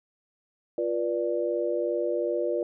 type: chord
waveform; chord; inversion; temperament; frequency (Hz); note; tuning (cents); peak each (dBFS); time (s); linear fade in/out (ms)
sine; B diminished; second; equal with one note detuned; 349.2 / 484.6 / 587.3; F4 / B4 / D5; 0 / -33 / 0; -29; 0.78-2.63; 2
effects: none